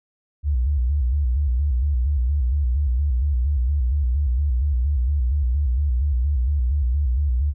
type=tone with vibrato; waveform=sine; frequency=66.8 Hz; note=C2; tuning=36 cents sharp; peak=-17 dBFS; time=0.43-7.54 s; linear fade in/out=50 ms; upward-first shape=square; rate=4.3 Hz; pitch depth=150 cents each way; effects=none